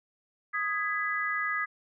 sine chord, G# minor, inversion second, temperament just, 1245.9 / 1661.2 / 1993.5 Hz, D#6 / G#6 / B6, +2 / 0 / +16 cents, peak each -32 dBFS, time 0.53-1.66 s, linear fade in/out 20 ms, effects none

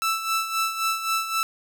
sawtooth tone with tremolo, 1322 Hz, E6, 5 cents sharp, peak -17 dBFS, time 0.02-1.43 s, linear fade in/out 0 ms, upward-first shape sine, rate 3.8 Hz, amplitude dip 65%, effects none

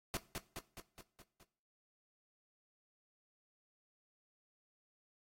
pink noise with echo, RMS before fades -38 dBFS, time 0.14-0.17 s, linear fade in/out 0 ms, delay 210 ms, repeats 6, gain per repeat -4 dB, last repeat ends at 1.43 s, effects noise-tail reverb RT60 0.5 s tail -19 dB re dry + AAC 48 kbps

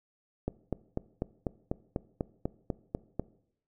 click train, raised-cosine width 2 ms, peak -17 dBFS, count 12, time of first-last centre 0.48-3.196 s, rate 4.05 Hz, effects noise-tail reverb RT60 0.7 s tail -20 dB re dry

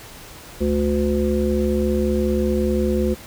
harmonic tone, 72.5 Hz, D2, 22 cents flat, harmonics 1 / 3 / 5 / 7, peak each -23 / -21 / -22 / -25 dBFS, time 0.6-3.15 s, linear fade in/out 20 ms, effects pink hiss -40 dBFS RMS until 3.26 s

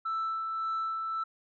sine tone with tremolo, 1323 Hz, E6, 6 cents sharp, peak -27 dBFS, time 0.05-1.24 s, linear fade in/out 10 ms, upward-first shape sine, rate 1.8 Hz, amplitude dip 35%, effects tanh soft clip ceiling -27 dBFS

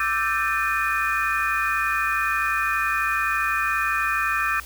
sine tone cluster, 1172 / 1324 / 1564 / 1789 / 2462 Hz, D6 / E6 / G6 / A6 / D#7, -4 / +7 / -4 / +28 / -19 cents, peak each -27 dBFS, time 0-4.6 s, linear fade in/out 2 ms, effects added 60 Hz sine -42 dBFS peak until 4.65 s + white hiss -42 dBFS RMS until 4.65 s

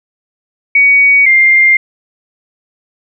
sine tone pair in turn, 2250 / 2106 Hz, C#7 / C7, +25 / +11 cents, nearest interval minor second, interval 114 cents, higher first, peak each -4 dBFS, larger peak neither, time 0.75-1.26 / 1.26-1.77 s, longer neither, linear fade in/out 5 ms, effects none

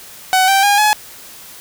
sawtooth tone with pitch steps, 750 / 780.9 / 813.2 / 846.7 Hz, F#5 / G5 / G#5 / G#5, +23 / -7 / -37 / +33 cents, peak -6 dBFS, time 0.33-0.93 s, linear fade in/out 0 ms, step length 150 ms, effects white hiss -37 dBFS RMS until 1.6 s

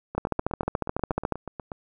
two click trains, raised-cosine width 1 ms, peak -10 / -20 dBFS, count 17 / 14, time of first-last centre 0.18-1.323 / 0.15-1.718 s, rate 14 / 8.29 Hz, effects none

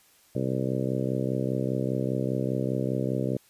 harmonic tone, 65 Hz, C2, 11 cents flat, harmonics 2 / 3 / 4 / 5 / 6 / 7 / 8 / 9, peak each -30 / -32 / -33 / -34 / -35 / -35 / -36 / -37 dBFS, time 0.35-3.37 s, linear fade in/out 5 ms, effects white hiss -60 dBFS RMS until 3.49 s + resampled to 32000 Hz

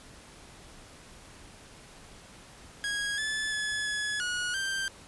sawtooth tone with pitch steps, 1648 / 1733 / 1709 / 1697 / 1454 / 1572 Hz, G#6 / A6 / G#6 / G#6 / F#6 / G6, -14 / -27 / +49 / +37 / -31 / +4 cents, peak -26 dBFS, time 2.84-4.88 s, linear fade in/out 0 ms, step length 340 ms, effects pink hiss -51 dBFS RMS until 5.07 s + resampled to 24000 Hz

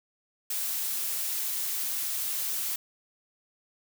blue noise, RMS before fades -31 dBFS, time 0.5-2.76 s, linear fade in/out 5 ms, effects none

